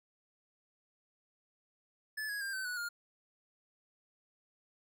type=tone with pitch steps; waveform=square; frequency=1731 / 1662.4 / 1596.5 / 1533.3 / 1472.5 / 1414.2 Hz; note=A6 / G#6 / G6 / G6 / F#6 / F6; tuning=-29 / +1 / +31 / -39 / -9 / +21 cents; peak=-37 dBFS; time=2.17-2.89 s; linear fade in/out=10 ms; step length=120 ms; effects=none